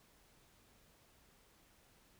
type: silence
effects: pink hiss -68 dBFS RMS until 2.19 s